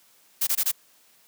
blue noise bursts, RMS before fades -23 dBFS, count 4, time 0.41-0.717 s, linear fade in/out 10 ms, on 61 ms, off 21 ms, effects white hiss -59 dBFS RMS until 1.27 s + high-pass 150 Hz 12 dB/octave

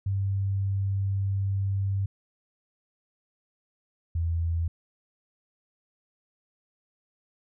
sine tone pair in turn, 98 / 83.51 Hz, G2 / E2, 0 / +23 cents, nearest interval minor third, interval 277 cents, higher first, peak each -24 dBFS, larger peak neither, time 0.06-2.06 / 4.15-4.68 s, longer first, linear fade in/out 5 ms, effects none

